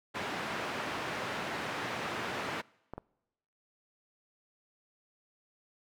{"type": "band-pass noise", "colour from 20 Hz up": "white", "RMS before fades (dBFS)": -37, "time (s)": [0.14, 2.62], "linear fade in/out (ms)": 20, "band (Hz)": [120, 1800], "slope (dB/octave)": 12}
{"type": "clicks", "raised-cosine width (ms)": 1, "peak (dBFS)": -26, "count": 2, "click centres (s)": [2.936, 2.98]}
{"effects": ["noise-tail reverb RT60 1.0 s tail -25 dB re dry"]}